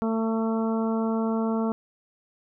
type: harmonic tone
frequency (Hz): 223.9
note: A3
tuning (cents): +30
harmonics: 1 / 2 / 3 / 4 / 5 / 6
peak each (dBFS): -24 / -30 / -34 / -36 / -38 / -40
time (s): 0.02-1.72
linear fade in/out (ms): 0
effects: none